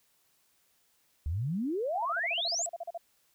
sine exponential sweep, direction up, 70 to 7930 Hz, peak -29 dBFS, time 1.26-2.66 s, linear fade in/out 0 ms
sine tone bursts, 681 Hz, F5, 44 cents flat, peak -34 dBFS, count 15, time 1.95-2.977 s, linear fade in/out 5 ms, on 33 ms, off 38 ms
effects white hiss -70 dBFS RMS until 3.34 s

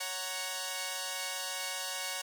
5% pulse chord, F# major, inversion second, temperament equal, 554.4 / 740 / 932.3 Hz, C#5 / F#5 / A#5, 0 / 0 / 0 cents, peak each -28 dBFS, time 0-2.22 s, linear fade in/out 10 ms, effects none

